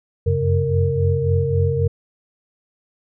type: tone cluster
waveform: sine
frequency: 91.2 / 94.9 / 136.6 / 462.7 Hz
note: F#2 / F#2 / C#3 / A#4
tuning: -24 / +44 / -25 / -13 cents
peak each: -21 dBFS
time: 0.26-1.88 s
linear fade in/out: 10 ms
effects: none